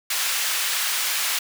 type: high-pass noise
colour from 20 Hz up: pink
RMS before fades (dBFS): -24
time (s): 0.1-1.39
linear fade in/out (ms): 5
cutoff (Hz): 1700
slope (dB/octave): 12
effects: none